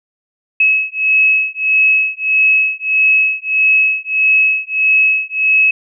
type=beating tone pair; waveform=sine; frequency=2573 / 2574.6 Hz; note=E7 / E7; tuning=-43 / -41 cents; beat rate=1.6 Hz; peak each=-13 dBFS; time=0.6-5.71 s; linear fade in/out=5 ms; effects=none